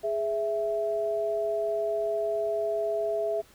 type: tone pair together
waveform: sine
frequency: 416.2 / 660.7 Hz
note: G#4 / E5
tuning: +4 / +4 cents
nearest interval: minor sixth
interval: 800 cents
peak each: -30 / -27 dBFS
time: 0.03-3.42 s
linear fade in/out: 20 ms
effects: pink hiss -57 dBFS RMS until 3.54 s